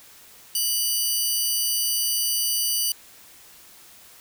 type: tone pair together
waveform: 10% pulse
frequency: 2960 / 4695 Hz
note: F#7 / D8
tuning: 0 / -1 cents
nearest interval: minor sixth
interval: 799 cents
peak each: -17 dBFS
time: 0.55-2.92 s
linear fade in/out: 2 ms
effects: white hiss -49 dBFS RMS until 4.2 s